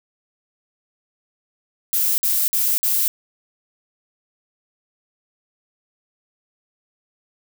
violet noise bursts, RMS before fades -19 dBFS, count 4, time 1.93-3.08 s, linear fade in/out 0 ms, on 250 ms, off 50 ms, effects none

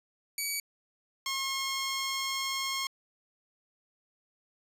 10% pulse tone pair in turn, 2272 / 1078.1 Hz, C#7 / C#6, +42 / -49 cents, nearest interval octave + minor second, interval 1291 cents, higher first, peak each -22 dBFS, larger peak neither, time 0.38-0.6 / 1.26-2.87 s, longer second, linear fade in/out 2 ms, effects resampled to 32000 Hz

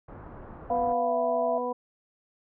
pink low-pass noise, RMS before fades -44 dBFS, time 0.08-0.93 s, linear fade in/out 5 ms, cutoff 1300 Hz, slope 24 dB/octave
harmonic tone, 246.9 Hz, B3, in tune, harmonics 1 / 2 / 3 / 4, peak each -36 / -30 / -36 / -33 dBFS, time 0.7-1.73 s, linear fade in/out 10 ms
sine tone with pitch glide, 698.5 to 669.3 Hz, F5 to E5, 0 to +26 cents, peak -25 dBFS, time 0.7-1.58 s, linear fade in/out 2 ms, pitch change -74 cents, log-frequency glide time 0.97-1.17 s
effects none

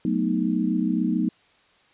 sine chord, B dominant seventh, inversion second, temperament equal, 185 / 220 / 246.9 / 311.1 Hz, F#3 / A3 / B3 / D#4, 0 / 0 / 0 / 0 cents, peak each -26 dBFS, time 0.05-1.29 s, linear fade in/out 2 ms, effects white hiss -59 dBFS RMS until 1.93 s + resampled to 8000 Hz

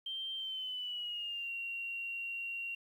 sine tone with pitch glide, 3145 to 2754 Hz, G7 to F7, +5 to -25 cents, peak -37 dBFS, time 0.06-2.75 s, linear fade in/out 5 ms, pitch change -230 cents, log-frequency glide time 0.36-1.51 s, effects 11-bit

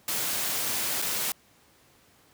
white noise with dropouts, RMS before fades -29 dBFS, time 0.08-1.32 s, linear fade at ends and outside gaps 2 ms, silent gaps 1.018-1.022 s, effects pink hiss -60 dBFS RMS until 2.33 s + high-pass 80 Hz 12 dB/octave

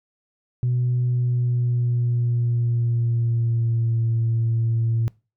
sine tone with pitch glide, 123.5 to 114.57 Hz, B2 to A#2, 0 to -30 cents, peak -17 dBFS, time 0.63-5.08 s, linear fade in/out 0 ms, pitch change -130 cents, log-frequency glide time 1.03-4.03 s, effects noise-tail reverb RT60 0.3 s tail -24 dB re dry + tanh soft clip ceiling -15 dBFS

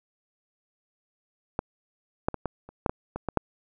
clicks, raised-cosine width 1 ms, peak -12 / -9 / -18 / -14 / -30 / -9 / -13 / -18 / -14 / -7 dBFS, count 10, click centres 1.591 / 2.285 / 2.343 / 2.457 / 2.69 / 2.862 / 2.895 / 3.16 / 3.287 / 3.373 s, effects none

